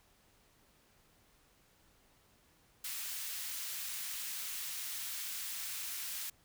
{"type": "high-pass noise", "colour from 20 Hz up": "white", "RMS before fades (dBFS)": -41, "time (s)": [2.84, 6.3], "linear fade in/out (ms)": 5, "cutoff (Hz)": 1600, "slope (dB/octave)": 12, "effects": ["pink hiss -68 dBFS RMS until 6.44 s"]}